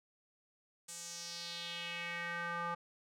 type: tone with band-pass filter sweep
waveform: square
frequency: 171.6 Hz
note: F3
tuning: 30 cents flat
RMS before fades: -42 dBFS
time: 0.88-2.75 s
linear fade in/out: 10 ms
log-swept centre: 8100 to 1100 Hz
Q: 2.9
effects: none